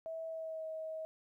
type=tone with pitch glide; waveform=sine; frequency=650 to 636.3 Hz; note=E5 to D#5; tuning=-24 to +39 cents; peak=-39 dBFS; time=0.06-1.05 s; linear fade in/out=0 ms; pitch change=-37 cents; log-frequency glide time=0.26-0.66 s; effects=13-bit